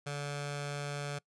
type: tone with notch filter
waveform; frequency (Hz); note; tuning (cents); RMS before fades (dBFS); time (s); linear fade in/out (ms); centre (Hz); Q
15% pulse; 144.1; D3; -33; -38; 0.06-1.19; 10; 310; 0.84
effects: noise-tail reverb RT60 0.1 s tail -23 dB re dry + resampled to 22050 Hz